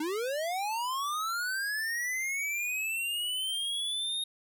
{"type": "linear sweep", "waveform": "square", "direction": "up", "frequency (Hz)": [293.7, 3729], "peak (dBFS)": -31, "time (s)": [0, 4.24], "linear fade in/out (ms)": 5, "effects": ["12-bit"]}